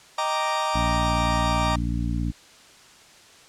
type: chord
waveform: 40% pulse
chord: Eb major seventh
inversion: none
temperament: equal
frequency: 622.3 / 784 / 932.3 / 1174.7 Hz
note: Eb5 / G5 / Bb5 / D6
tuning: 0 / 0 / 0 / 0 cents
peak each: -29 / -30 / -26 / -26 dBFS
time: 0.18-1.76 s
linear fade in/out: 5 ms
type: harmonic tone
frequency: 58.3 Hz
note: A#1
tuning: 1 cent sharp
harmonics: 1 / 2 / 3 / 4 / 5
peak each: -26 / -29 / -31 / -32 / -33 dBFS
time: 0.74-2.32 s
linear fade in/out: 20 ms
effects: white hiss -50 dBFS RMS until 3.48 s + low-pass 7000 Hz 12 dB/octave